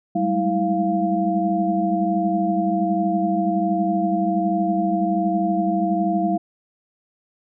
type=tone cluster; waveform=sine; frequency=192 / 204.3 / 213.3 / 323.9 / 696 Hz; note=G3 / G#3 / G#3 / E4 / F5; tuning=-36 / -28 / +46 / -30 / -6 cents; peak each=-23 / -29 / -30 / -23 / -22 dBFS; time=0.15-6.38 s; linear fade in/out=10 ms; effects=none